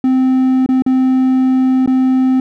triangle tone with dropouts, 259.5 Hz, C4, 14 cents flat, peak -7 dBFS, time 0.04-2.4 s, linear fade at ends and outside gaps 2 ms, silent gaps 0.662-0.689 / 0.822-0.863 / 1.861-1.875 s, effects none

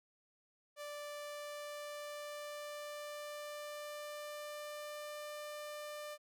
sawtooth tone with pitch glide, 587.3 to 595.5 Hz, D5 to D5, 0 to +24 cents, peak -40 dBFS, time 0.76-6.18 s, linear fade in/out 50 ms, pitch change +24 cents, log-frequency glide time 1.17-5.32 s, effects none

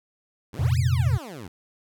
15% pulse exponential two-way sweep, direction up then down, 79.9 to 2599 to 79.9 Hz, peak -30 dBFS, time 0.53-1.48 s, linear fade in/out 5 ms, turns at 0.78 s
sine chord, F suspended fourth, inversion none, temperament just, 87.31 / 116.41 / 130.96 Hz, F2 / Bb2 / C3, 0 / -2 / +2 cents, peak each -23 dBFS, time 0.59-1.18 s, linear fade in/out 10 ms
effects none

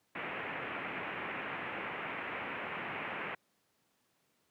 white low-pass noise, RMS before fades -40 dBFS, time 0.15-3.35 s, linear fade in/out 5 ms, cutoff 2600 Hz, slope 48 dB/octave, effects pink hiss -75 dBFS RMS until 4.5 s + high-pass 150 Hz 12 dB/octave

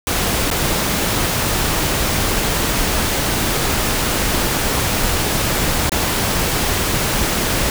pink noise with dropouts, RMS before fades -18 dBFS, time 0.07-7.7 s, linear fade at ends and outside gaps 1 ms, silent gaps 0.503-0.512 / 5.895-5.919 s, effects none

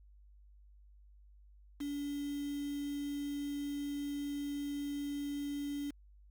sine tone with quantisation, 286.6 Hz, D4, 42 cents flat, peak -36 dBFS, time 1.8-5.91 s, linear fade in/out 10 ms, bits 8, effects added 50 Hz sine -57 dBFS peak until 6.3 s

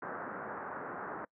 white low-pass noise, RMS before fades -41 dBFS, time 0.02-1.25 s, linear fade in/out 2 ms, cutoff 1600 Hz, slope 48 dB/octave, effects noise-tail reverb RT60 0.1 s tail -24 dB re dry + high-pass 200 Hz 12 dB/octave

